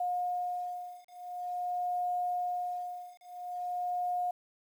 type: beating tone pair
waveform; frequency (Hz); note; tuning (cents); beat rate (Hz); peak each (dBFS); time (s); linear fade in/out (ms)
sine; 716 / 716.47; F5 / F5; +43 / +44; 0.47; -35 / -35; 0-4.31; 5
effects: 10-bit